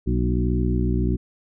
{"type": "harmonic tone with a mistuned harmonic", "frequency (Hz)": 61.2, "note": "B1", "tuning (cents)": -15, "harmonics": [1, 2, 3, 4, 5, 6], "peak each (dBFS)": [-22, -25, -27, -28, -29, -30], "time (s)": [0.06, 1.17], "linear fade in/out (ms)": 20, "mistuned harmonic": 4, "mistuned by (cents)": -49, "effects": []}